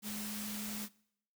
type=tone in noise; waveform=sine; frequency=210 Hz; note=G#3; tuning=19 cents sharp; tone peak=-41 dBFS; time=0.02-0.89 s; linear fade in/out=50 ms; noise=white; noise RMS=-43 dBFS; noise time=0.02-0.89 s; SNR=-1 dB; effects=noise-tail reverb RT60 0.7 s tail -22 dB re dry